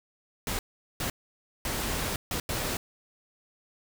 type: noise bursts at uneven times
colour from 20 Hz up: pink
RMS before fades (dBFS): -31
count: 5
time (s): 0.47-0.59 / 1-1.1 / 1.65-2.16 / 2.31-2.4 / 2.49-2.77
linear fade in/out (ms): 2
effects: none